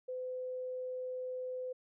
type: tone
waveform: sine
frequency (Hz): 508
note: B4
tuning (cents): +49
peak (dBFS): -37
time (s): 0.08-1.73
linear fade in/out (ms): 10
effects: none